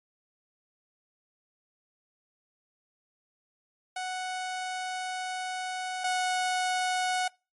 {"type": "tone pair in turn", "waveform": "sawtooth", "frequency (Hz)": [740, 736.1], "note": ["F#5", "F#5"], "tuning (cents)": [0, -9], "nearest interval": "unison", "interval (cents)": 9, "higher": "first", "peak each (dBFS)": [-28, -22], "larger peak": "second", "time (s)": [[3.96, 6.04], [6.04, 7.28]], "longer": "first", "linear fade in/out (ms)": 5, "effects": ["noise-tail reverb RT60 0.3 s tail -26 dB re dry", "MP3 48 kbps"]}